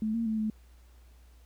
sine tone with pitch steps, 217.2 / 229.9 / 219.4 / 216.3 Hz, A3 / A#3 / A3 / A3, -22 / -24 / -5 / -29 cents, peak -27 dBFS, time 0.02-0.5 s, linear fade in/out 2 ms, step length 120 ms, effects added 60 Hz sine -53 dBFS peak until 1.45 s + pink hiss -66 dBFS RMS until 1.45 s

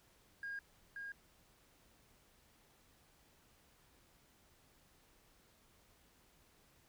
sine tone with echo, 1625 Hz, G#6, 38 cents flat, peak -40 dBFS, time 0.43-0.59 s, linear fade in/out 2 ms, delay 530 ms, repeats 1, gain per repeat -3 dB, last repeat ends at 1.12 s, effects tanh soft clip ceiling -38 dBFS + pink hiss -69 dBFS RMS until 6.88 s

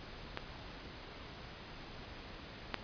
clicks, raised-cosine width 0.3 ms, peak -21 / -17 dBFS, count 2, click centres 0.374 / 2.743 s, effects pink hiss -49 dBFS RMS until 2.83 s + resampled to 11025 Hz

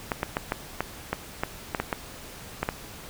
clicks, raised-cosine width 0.5 ms, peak -10 dBFS, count 12, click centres 0.118 / 0.231 / 0.369 / 0.521 / 0.806 / 1.13 / 1.435 / 1.748 / 1.8 / 1.928 / 2.63 / 2.689 s, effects pink hiss -43 dBFS RMS until 3.09 s

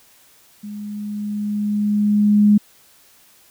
sine tone with level ramp, 207.8 Hz, G#3, 1 cent sharp, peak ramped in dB -29 to -8 dBFS, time 0.63-2.58 s, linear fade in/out 10 ms, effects white hiss -52 dBFS RMS until 3.5 s

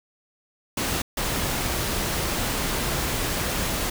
pink noise bursts at uneven times, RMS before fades -26 dBFS, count 2, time 0.77-1.02 / 1.17-3.9 s, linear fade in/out 5 ms, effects none

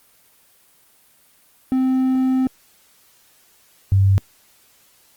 triangle / sine tone pair in turn, 260 / 97.39 Hz, C4 / G2, -11 / -11 cents, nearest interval octave + perfect fourth, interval 1700 cents, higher first, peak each -13 / -11 dBFS, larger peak second, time 1.72-2.47 / 3.92-4.18 s, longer first, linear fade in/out 0 ms, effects white hiss -55 dBFS RMS until 5.16 s + Opus 24 kbps

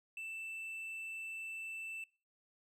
triangle tone, 2656 Hz, E7, 12 cents sharp, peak -40 dBFS, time 0.17-2.04 s, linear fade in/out 2 ms, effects noise-tail reverb RT60 0.4 s tail -24 dB re dry

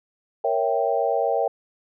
sine chord, A# diminished seventh, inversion none, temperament equal, 466.2 / 554.4 / 659.3 / 784 Hz, A#4 / C#5 / E5 / G5, 0 / 0 / 0 / 0 cents, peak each -25 dBFS, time 0.44-1.48 s, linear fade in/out 5 ms, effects none

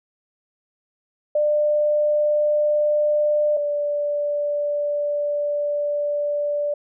sine tone pair in turn, 597 / 584.7 Hz, D5 / D5, +28 / -8 cents, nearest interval unison, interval 36 cents, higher first, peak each -16 / -20 dBFS, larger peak first, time 1.35-3.57 / 3.57-6.74 s, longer second, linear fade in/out 5 ms, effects none

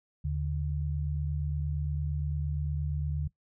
sine tone pair together, 77.34 / 146 Hz, D#2 / D3, -10 / -10 cents, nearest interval major seventh, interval 1100 cents, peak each -31 / -32 dBFS, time 0.24-3.28 s, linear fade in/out 10 ms, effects noise-tail reverb RT60 0.1 s tail -19 dB re dry

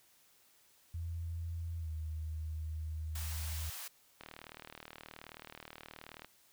sine tone with pitch glide, 83.7 to 78.55 Hz, E2 to D#2, +27 to +17 cents, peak -37 dBFS, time 0.94-3.7 s, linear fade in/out 5 ms, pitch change -110 cents, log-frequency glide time 1.79-1.89 s
white high-pass noise, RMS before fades -45 dBFS, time 3.15-3.88 s, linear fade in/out 5 ms, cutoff 640 Hz, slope 24 dB/octave
click train, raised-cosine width 0.3 ms, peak -31 dBFS, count 80, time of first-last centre 4.21-6.246 s, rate 38.8 Hz
effects white hiss -67 dBFS RMS until 6.52 s

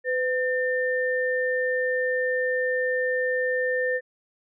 sine tone pair together, 505.1 / 1800 Hz, B4 / A6, +39 / +39 cents, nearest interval octave + minor seventh, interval 2200 cents, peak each -24 / -26 dBFS, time 0.04-4.01 s, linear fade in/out 50 ms, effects none

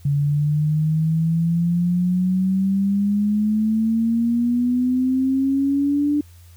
sine exponential sweep, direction up, 141.1 to 295.4 Hz, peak -16 dBFS, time 0.05-6.21 s, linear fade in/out 5 ms, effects added 86 Hz sine -43 dBFS peak until 6.56 s + white hiss -55 dBFS RMS until 6.56 s

